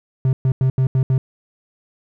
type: tone bursts at uneven times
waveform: triangle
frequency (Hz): 130.81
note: C3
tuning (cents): 0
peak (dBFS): -11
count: 6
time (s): 0.25-0.33 / 0.45-0.52 / 0.61-0.7 / 0.78-0.87 / 0.95-1.03 / 1.1-1.18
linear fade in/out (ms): 2
effects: none